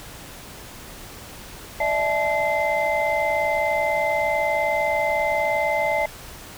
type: tone cluster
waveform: sine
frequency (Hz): 592 / 652 / 864 / 2069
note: D5 / E5 / A5 / C7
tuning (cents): +14 / -19 / -32 / -20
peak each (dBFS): -24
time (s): 1.8-6.06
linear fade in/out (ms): 5
effects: tanh soft clip ceiling -12 dBFS + pink hiss -40 dBFS RMS until 6.57 s